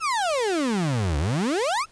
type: exponential two-way sweep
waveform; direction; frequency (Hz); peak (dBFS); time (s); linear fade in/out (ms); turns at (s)
35% pulse; down then up; 1372 to 69.2 to 1372; -20; 0-1.86; 50; 1.18
effects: pink hiss -56 dBFS RMS until 1.91 s + resampled to 22050 Hz